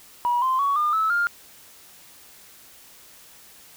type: tone with pitch steps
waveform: sine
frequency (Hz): 965 / 1040.3 / 1121.4 / 1208.8 / 1303.1 / 1404.7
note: B5 / C6 / C#6 / D6 / E6 / F6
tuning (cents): -40 / -10 / +20 / +50 / -20 / +10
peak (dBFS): -18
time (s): 0.25-1.27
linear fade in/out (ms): 0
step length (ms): 170
effects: tanh soft clip ceiling -14 dBFS + white hiss -49 dBFS RMS until 3.76 s